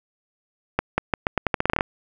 accelerating click train, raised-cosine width 0.5 ms, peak -4 dBFS, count 14, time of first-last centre 0.79-1.808 s, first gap 190 ms, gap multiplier 0.83, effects none

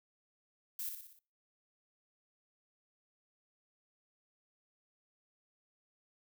violet noise with echo, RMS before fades -40 dBFS, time 0.79-0.89 s, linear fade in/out 2 ms, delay 60 ms, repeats 5, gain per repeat -5 dB, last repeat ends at 1.19 s, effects noise-tail reverb RT60 0.4 s tail -24 dB re dry

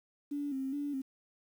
sine tone with vibrato, 277.2 Hz, C#4, in tune, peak -33 dBFS, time 0.31-1.02 s, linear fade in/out 10 ms, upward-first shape square, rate 2.4 Hz, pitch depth 66 cents each way, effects 10-bit

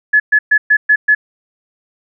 sine tone bursts, 1708 Hz, G#6, 48 cents sharp, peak -6 dBFS, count 6, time 0.13-1.15 s, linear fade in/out 10 ms, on 70 ms, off 120 ms, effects none

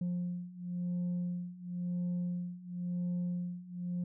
sine beating tone pair, 176.4 / 177.36 Hz, F3 / F3, +18 / +27 cents, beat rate 0.96 Hz, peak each -36 / -34 dBFS, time 0.01-4.04 s, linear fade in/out 5 ms, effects tanh soft clip ceiling -30 dBFS

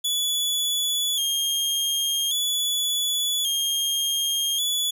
sawtooth tone with vibrato, 3322 Hz, G#7, in tune, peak -19 dBFS, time 0.04-4.91 s, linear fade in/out 10 ms, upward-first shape square, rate 0.44 Hz, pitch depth 52 cents each way, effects none

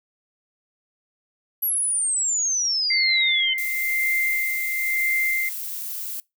sine exponential sweep, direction down, 11840 to 3024 Hz, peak -20 dBFS, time 1.62-3.54 s, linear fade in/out 10 ms
sine tone with tremolo, 2090 Hz, C7, 2 cents flat, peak -19 dBFS, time 2.9-5.49 s, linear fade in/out 5 ms, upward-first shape sine, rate 1 Hz, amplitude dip 45%
violet noise, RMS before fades -31 dBFS, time 3.58-6.2 s, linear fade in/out 0 ms
effects noise-tail reverb RT60 0.2 s tail -24 dB re dry

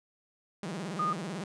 sawtooth tone with vibrato, 180 Hz, F#3, 47 cents flat, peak -31 dBFS, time 0.63-1.44 s, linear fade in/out 2 ms, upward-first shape sine, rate 18 Hz, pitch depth 260 cents each way
sine tone, 1227 Hz, D#6, 25 cents flat, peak -27 dBFS, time 0.99-1.13 s, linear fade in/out 5 ms
effects resampled to 22050 Hz

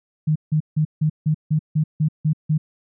sine tone bursts, 154.2 Hz, D#3, 15 cents flat, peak -15 dBFS, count 10, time 0.27-2.58 s, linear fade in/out 10 ms, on 87 ms, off 160 ms, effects none

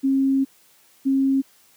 sine tone pair in turn, 270.1 / 270.1 Hz, C#4 / C#4, -45 / -45 cents, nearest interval unison, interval 0 cents, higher neither, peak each -16 dBFS, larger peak neither, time 0.03-0.45 / 1.05-1.42 s, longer first, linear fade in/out 20 ms, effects white hiss -56 dBFS RMS until 1.76 s + high-pass 100 Hz 12 dB/octave

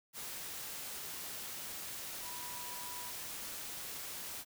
sine tone in noise, 979 Hz, B5, 15 cents flat, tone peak -49 dBFS, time 2.22-3.13 s, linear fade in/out 50 ms, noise white, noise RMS -44 dBFS, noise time 0.13-4.45 s, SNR -8 dB, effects none

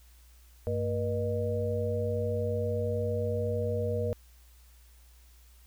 sine tone cluster, 97.7 / 226.4 / 479.6 / 611 Hz, G2 / A3 / A#4 / D#5, -5 / +50 / +49 / -32 cents, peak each -31 / -39 / -31 / -36 dBFS, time 0.67-4.13 s, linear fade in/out 0 ms, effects added 60 Hz sine -54 dBFS peak until 5.66 s + white hiss -63 dBFS RMS until 5.66 s

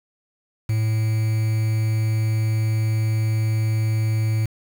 triangle tone with quantisation, 110 Hz, A2, in tune, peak -16 dBFS, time 0.69-4.46 s, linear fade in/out 5 ms, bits 6, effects none

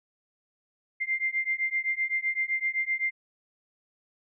sine beating tone pair, 2093 / 2100.8 Hz, C7 / C7, 0 / +6 cents, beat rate 7.8 Hz, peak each -29 dBFS, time 1-3.11 s, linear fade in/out 20 ms, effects none

